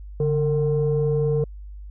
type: tone pair together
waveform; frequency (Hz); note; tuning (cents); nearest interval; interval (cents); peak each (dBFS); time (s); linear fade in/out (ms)
sine; 143.52 / 455; D3 / A#4; -40 / -42; octave + minor sixth; 1998; -20; 0.2-1.44; 2
effects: tanh soft clip ceiling -13 dBFS + added 50 Hz sine -35 dBFS peak until 1.9 s